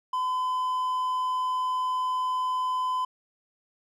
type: tone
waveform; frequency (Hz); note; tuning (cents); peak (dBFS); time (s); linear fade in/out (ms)
triangle; 1015; B5; +47; -23; 0.13-3.05; 5
effects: none